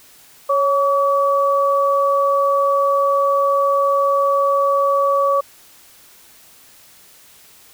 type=tone pair together; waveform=sine; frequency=554.4 / 1140 Hz; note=C#5 / C#6; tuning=0 / +48 cents; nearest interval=octave; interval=1248 cents; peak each=-16 dBFS; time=0.49-5.41 s; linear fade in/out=10 ms; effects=white hiss -47 dBFS RMS until 7.73 s